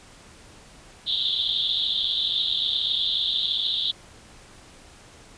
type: band-pass noise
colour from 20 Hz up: pink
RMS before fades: -25 dBFS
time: 1.06-3.92 s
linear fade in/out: 20 ms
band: 3300 to 3900 Hz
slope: 96 dB/octave
effects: pink hiss -49 dBFS RMS until 5.37 s + resampled to 22050 Hz